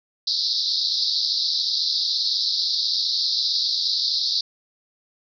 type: band-pass noise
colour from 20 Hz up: pink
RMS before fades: -23 dBFS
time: 0.27-4.41 s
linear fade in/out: 5 ms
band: 3800 to 5200 Hz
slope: 96 dB/octave
effects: none